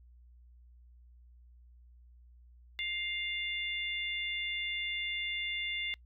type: harmonic tone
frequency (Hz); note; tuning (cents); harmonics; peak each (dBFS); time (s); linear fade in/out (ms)
700; F5; +4; 3 / 4 / 5; -36 / -39 / -39; 2.79-5.94; 0
effects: noise-tail reverb RT60 0.1 s tail -25 dB re dry + added 60 Hz sine -55 dBFS peak until 6.05 s